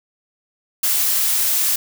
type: noise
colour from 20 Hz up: blue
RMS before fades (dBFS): -18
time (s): 0.83-1.76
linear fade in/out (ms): 5
effects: none